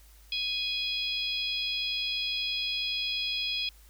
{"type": "harmonic tone with a mistuned harmonic", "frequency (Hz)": 831, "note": "G#5", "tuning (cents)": 1, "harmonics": [3, 4, 5, 6], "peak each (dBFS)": [-35, -31, -38, -37], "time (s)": [0.32, 3.69], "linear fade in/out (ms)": 2, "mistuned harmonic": 5, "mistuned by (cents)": -21, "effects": ["added 52 Hz sine -53 dBFS peak until 3.89 s", "white hiss -60 dBFS RMS until 3.89 s"]}